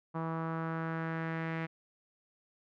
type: tone with low-pass filter sweep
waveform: sawtooth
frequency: 162.9 Hz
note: E3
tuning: 20 cents flat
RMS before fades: -36 dBFS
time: 0.14-1.67 s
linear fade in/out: 20 ms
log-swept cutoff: 1100 to 2100 Hz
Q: 2.8
effects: none